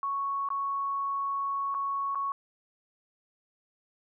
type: tone with dropouts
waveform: sine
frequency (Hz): 1108.7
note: C#6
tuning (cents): 0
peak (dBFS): -28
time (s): 0.03-2.32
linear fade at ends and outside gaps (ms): 1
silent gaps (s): 0.488-0.503 / 1.743-1.748 / 2.148-2.155
effects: none